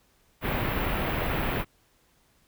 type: band-stop noise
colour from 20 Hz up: pink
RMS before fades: -28 dBFS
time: 0.41-1.65 s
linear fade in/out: 50 ms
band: 2900 to 16000 Hz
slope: 24 dB/octave
effects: pink hiss -65 dBFS RMS until 2.47 s